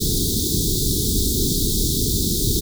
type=band-stop noise; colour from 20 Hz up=pink; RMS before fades=-20 dBFS; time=0-2.61 s; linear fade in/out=20 ms; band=440 to 3500 Hz; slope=96 dB/octave; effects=none